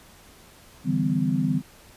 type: chord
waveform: sine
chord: E minor seventh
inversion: third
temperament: equal with one note detuned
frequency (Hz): 146.83 / 164.81 / 196 / 253.3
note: D3 / E3 / G3 / B3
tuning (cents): 0 / 0 / 0 / +44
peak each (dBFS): -27 / -26 / -27 / -25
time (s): 0.84-1.62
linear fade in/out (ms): 50
effects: pink hiss -51 dBFS RMS until 1.96 s + resampled to 32000 Hz